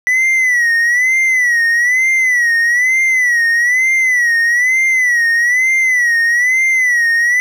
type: tone with vibrato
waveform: triangle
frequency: 1969 Hz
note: B6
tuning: 6 cents flat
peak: -8 dBFS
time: 0.07-7.4 s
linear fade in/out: 0 ms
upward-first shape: sine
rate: 1.1 Hz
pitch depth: 110 cents each way
effects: none